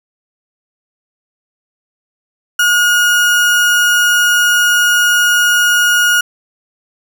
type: tone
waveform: 35% pulse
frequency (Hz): 1439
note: F#6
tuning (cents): -49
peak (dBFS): -7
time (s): 2.59-6.21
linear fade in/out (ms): 5
effects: none